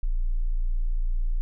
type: tone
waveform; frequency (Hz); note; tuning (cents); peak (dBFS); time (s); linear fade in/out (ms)
sine; 28.88; A#0; -15; -21; 0.03-1.41; 0
effects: none